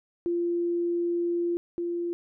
sine tone pair in turn, 345.1 / 345.1 Hz, F4 / F4, -21 / -21 cents, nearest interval unison, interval 0 cents, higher neither, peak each -24 / -27 dBFS, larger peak first, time 0.26-1.57 / 1.78-2.13 s, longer first, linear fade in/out 0 ms, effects none

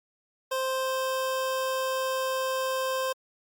25% pulse tone, 523.3 Hz, C5, in tune, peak -23 dBFS, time 0.51-3.13 s, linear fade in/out 10 ms, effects Opus 48 kbps

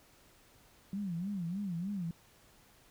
sine tone with vibrato, 185 Hz, F#3, in tune, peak -34 dBFS, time 0.93-2.11 s, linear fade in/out 2 ms, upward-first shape sine, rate 3.3 Hz, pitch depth 190 cents each way, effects pink hiss -63 dBFS RMS until 2.9 s

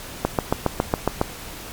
click train, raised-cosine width 1 ms, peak -3 dBFS, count 8, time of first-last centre 0.25-1.214 s, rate 7.26 Hz, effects pink hiss -36 dBFS RMS until 1.72 s + MP3 96 kbps

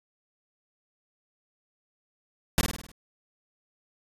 pink noise with echo, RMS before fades -21 dBFS, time 2.58-2.61 s, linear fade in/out 0 ms, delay 51 ms, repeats 6, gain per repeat -5 dB, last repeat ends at 2.916 s, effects resampled to 32000 Hz

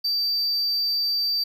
triangle tone, 4651 Hz, D8, 18 cents flat, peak -20 dBFS, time 0.04-1.44 s, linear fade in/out 10 ms, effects none

